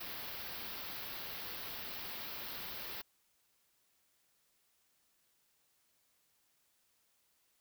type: band-stop noise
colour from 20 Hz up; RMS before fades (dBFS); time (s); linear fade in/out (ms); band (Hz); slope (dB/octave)
white; -44; 0-3.02; 10; 5100 to 13000; 48
effects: white hiss -75 dBFS RMS until 7.6 s